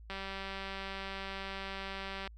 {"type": "click train", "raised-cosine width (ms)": 0.3, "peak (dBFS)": -25, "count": 423, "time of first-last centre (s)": [0.1, 2.275], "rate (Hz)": 194, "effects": ["added 55 Hz sine -49 dBFS peak until 2.37 s"]}